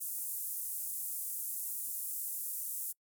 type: band-pass noise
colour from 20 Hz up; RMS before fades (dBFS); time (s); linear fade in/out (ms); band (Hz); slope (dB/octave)
white; -39; 0-2.93; 20; 8800 to 16000; 24
effects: noise-tail reverb RT60 0.1 s tail -26 dB re dry